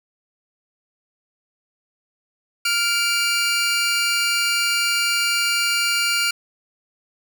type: tone pair together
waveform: 20% pulse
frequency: 1400 / 2328 Hz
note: F6 / D7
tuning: +4 / -16 cents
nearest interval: major sixth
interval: 880 cents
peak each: -16 dBFS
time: 2.65-6.31 s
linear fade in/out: 5 ms
effects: none